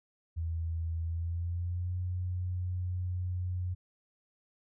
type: tone with pitch glide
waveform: sine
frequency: 82.41 to 90.39 Hz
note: E2 to F#2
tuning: 0 to -40 cents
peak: -31 dBFS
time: 0.36-3.75 s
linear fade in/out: 20 ms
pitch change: +160 cents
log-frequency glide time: 1.02-1.98 s
effects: none